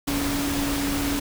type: tone in noise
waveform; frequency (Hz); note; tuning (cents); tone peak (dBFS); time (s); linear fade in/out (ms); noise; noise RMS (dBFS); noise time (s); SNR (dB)
sine; 282.5; C#4; +33; -25; 0.07-1.2; 10; pink; -28; 0.07-1.2; 0
effects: none